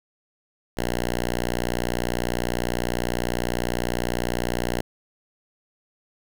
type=tone; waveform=5% pulse; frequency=60 Hz; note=B1; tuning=49 cents flat; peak=-12 dBFS; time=0.77-4.81 s; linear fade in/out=5 ms; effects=none